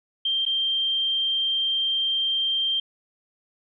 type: tone with dropouts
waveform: sine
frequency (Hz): 3165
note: G7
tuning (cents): +16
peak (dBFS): -21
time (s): 0.25-2.8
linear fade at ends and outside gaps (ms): 5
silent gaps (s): 0.453-0.462
effects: none